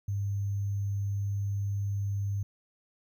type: tone with sample-and-hold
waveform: sine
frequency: 100.1 Hz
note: G2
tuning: 37 cents sharp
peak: -28 dBFS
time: 0.08-2.43 s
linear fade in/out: 5 ms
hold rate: 6300 Hz
effects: none